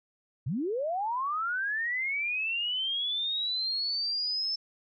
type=linear sweep; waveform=sine; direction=up; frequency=105.3 to 5300 Hz; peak=-28 dBFS; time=0.46-4.56 s; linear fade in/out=10 ms; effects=none